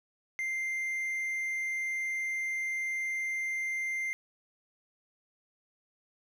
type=tone; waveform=triangle; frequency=2093 Hz; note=C7; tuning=in tune; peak=-29 dBFS; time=0.39-4.13 s; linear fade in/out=0 ms; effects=none